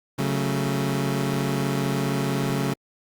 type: chord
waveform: 25% pulse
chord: F# minor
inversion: second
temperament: equal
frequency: 138.59 / 185 / 220 Hz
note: C#3 / F#3 / A3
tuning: 0 / 0 / 0 cents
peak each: -21 / -25 / -26 dBFS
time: 0.18-2.74 s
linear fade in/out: 10 ms
effects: Opus 48 kbps